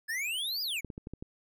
square exponential two-way sweep, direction up then down, 1696 to 5030 to 2153 Hz, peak -32 dBFS, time 0.08-0.81 s, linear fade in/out 20 ms, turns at 0.62 s
clicks, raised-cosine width 3 ms, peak -27 dBFS, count 6, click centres 0.847 / 0.902 / 0.979 / 1.071 / 1.136 / 1.225 s
effects none

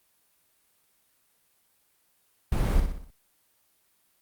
brown noise with echo, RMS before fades -23 dBFS, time 2.52-2.8 s, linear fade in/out 2 ms, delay 61 ms, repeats 5, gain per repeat -6 dB, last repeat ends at 3.105 s, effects white hiss -68 dBFS RMS until 4.21 s + Opus 32 kbps

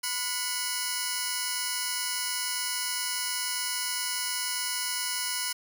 10% pulse tone cluster, 999 / 1451 / 2220 / 5170 Hz, B5 / F#6 / C#7 / E8, +20 / -34 / +2 / -34 cents, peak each -27 dBFS, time 0.03-5.53 s, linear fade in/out 10 ms, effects none

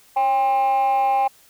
sine tone with frequency modulation, 800 Hz, G5, 35 cents sharp, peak -13 dBFS, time 0.16-1.28 s, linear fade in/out 10 ms, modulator 251 Hz, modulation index 0.39, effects tanh soft clip ceiling -15 dBFS + white hiss -53 dBFS RMS until 1.49 s

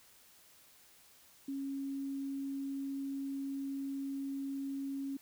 sine tone, 274.5 Hz, C#4, 17 cents flat, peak -36 dBFS, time 1.48-5.17 s, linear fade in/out 5 ms, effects white hiss -62 dBFS RMS until 5.21 s

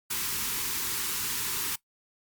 white band-stop noise, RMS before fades -31 dBFS, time 0.1-1.76 s, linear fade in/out 10 ms, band 460 to 850 Hz, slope 96 dB/octave, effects noise-tail reverb RT60 0.1 s tail -19 dB re dry + Opus 48 kbps

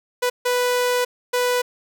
sawtooth tone bursts at uneven times, 493.9 Hz, B4, in tune, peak -14 dBFS, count 3, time 0.22-0.3 / 0.45-1.05 / 1.33-1.62 s, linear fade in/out 10 ms, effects none

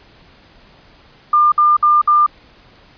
sine tone bursts, 1200 Hz, D6, 37 cents sharp, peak -8 dBFS, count 4, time 1.33-2.264 s, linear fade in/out 5 ms, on 190 ms, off 58 ms, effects pink hiss -47 dBFS RMS until 2.97 s + resampled to 11025 Hz

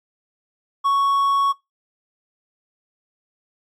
triangle tone, 1111 Hz, C#6, 4 cents sharp, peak -13 dBFS, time 0.84-1.53 s, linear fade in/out 20 ms, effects noise-tail reverb RT60 0.2 s tail -22 dB re dry + MP3 64 kbps

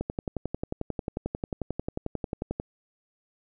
click train, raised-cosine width 2 ms, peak -16 dBFS, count 30, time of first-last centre 0.01-2.599 s, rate 11.2 Hz, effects none

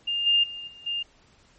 sine tone with level steps, 2810 Hz, F7, 10 cents sharp, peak -24 / -17 / -34 / -44 / -26 dBFS, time 0.07-1.03 s, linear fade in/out 10 ms, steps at 0.26 / 0.43 / 0.67 / 0.86 s, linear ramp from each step 10 ms, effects pink hiss -59 dBFS RMS until 1.58 s + MP3 32 kbps

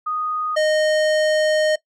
sine / square tone pair in turn, 1241 / 617.3 Hz, D#6 / D#5, -5 / -14 cents, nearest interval octave, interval 1209 cents, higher first, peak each -21 / -16 dBFS, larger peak second, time 0.06-0.56 / 0.56-1.76 s, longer second, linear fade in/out 10 ms, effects noise-tail reverb RT60 0.1 s tail -19 dB re dry + low-pass 6000 Hz 12 dB/octave

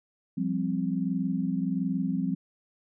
sine chord, F suspended second, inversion none, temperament equal, 174.61 / 196 / 261.6 Hz, F3 / G3 / C4, 0 / 0 / 0 cents, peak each -30 dBFS, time 0.37-2.35 s, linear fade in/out 10 ms, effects none

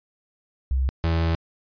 sine / 35% pulse tone pair in turn, 65.4 / 82.4 Hz, C2 / E2, 0 / 0 cents, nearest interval major third, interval 400 cents, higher second, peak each -19 / -18 dBFS, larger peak second, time 0.71-0.89 / 1.04-1.35 s, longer second, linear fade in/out 0 ms, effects resampled to 11025 Hz

